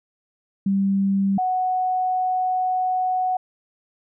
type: tone pair in turn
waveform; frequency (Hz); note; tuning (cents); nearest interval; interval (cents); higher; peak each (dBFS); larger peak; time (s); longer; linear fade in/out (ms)
sine; 196 / 740; G3 / F#5; 0 / 0; octave + major seventh; 2300; second; -17 / -19; first; 0.66-1.38 / 1.38-3.37; second; 5
effects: none